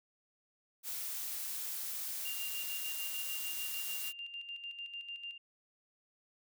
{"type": "noise", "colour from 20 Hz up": "blue", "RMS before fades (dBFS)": -40, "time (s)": [0.83, 4.13], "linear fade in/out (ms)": 50}
{"type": "tone with tremolo", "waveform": "sine", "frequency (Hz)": 2794, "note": "F7", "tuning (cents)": 0, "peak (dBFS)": -40, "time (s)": [2.25, 5.38], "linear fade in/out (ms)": 5, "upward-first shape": "square", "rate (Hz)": 6.7, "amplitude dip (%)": 55}
{"effects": []}